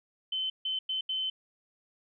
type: tone bursts at uneven times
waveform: sine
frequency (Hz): 3063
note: G7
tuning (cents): -41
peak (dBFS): -29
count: 4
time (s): 0.32-0.5 / 0.65-0.79 / 0.89-1.01 / 1.09-1.3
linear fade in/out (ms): 5
effects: none